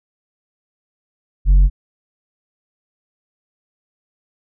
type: tone with tanh clipping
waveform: sine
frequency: 46.25 Hz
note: F#1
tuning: in tune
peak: -8 dBFS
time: 1.45-1.7 s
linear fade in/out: 50 ms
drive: 4 dB
effects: none